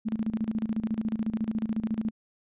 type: tone with tremolo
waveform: sine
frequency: 220 Hz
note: A3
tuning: in tune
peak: -24 dBFS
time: 0.05-2.11 s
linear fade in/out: 20 ms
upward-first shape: square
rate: 14 Hz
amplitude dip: 80%
effects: resampled to 8000 Hz